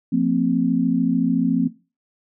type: chord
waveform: sine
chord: F suspended fourth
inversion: none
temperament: equal with one note detuned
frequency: 174.61 / 227.9 / 261.6 Hz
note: F3 / Bb3 / C4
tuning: 0 / -39 / 0 cents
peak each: -22 / -20 / -19 dBFS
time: 0.12-1.68 s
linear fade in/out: 10 ms
effects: noise-tail reverb RT60 0.3 s tail -17 dB re dry